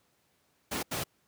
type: noise bursts at uneven times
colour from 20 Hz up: pink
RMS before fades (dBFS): -33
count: 2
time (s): 0.71-0.83 / 0.91-1.04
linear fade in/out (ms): 10
effects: pink hiss -71 dBFS RMS until 1.27 s + high-pass 100 Hz 12 dB/octave